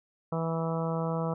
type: harmonic tone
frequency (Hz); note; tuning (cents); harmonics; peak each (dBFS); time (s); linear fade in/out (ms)
163.9; E3; -10; 1 / 2 / 3 / 4 / 5 / 6 / 7 / 8; -30 / -41 / -34 / -37 / -41 / -40 / -42 / -42; 0.32-1.34; 5
effects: none